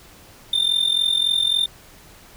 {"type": "tone with amplitude modulation", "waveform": "triangle", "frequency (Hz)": 3596, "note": "A7", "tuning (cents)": 37, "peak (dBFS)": -12, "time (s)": [0.53, 1.66], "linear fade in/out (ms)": 5, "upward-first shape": "sine", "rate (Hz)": 43.6, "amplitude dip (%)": 80, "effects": ["pink hiss -47 dBFS RMS until 2.36 s"]}